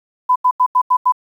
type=tone bursts; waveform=sine; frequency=1002 Hz; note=B5; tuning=25 cents sharp; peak=-9 dBFS; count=6; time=0.29-1.123 s; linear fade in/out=10 ms; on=68 ms; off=85 ms; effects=8-bit